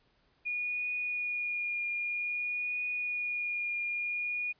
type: tone with vibrato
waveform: sine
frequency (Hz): 2440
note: D#7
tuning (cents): -34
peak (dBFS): -31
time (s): 0.45-4.53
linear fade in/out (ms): 20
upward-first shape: triangle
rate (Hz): 0.52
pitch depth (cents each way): 19
effects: pink hiss -70 dBFS RMS until 4.59 s + resampled to 11025 Hz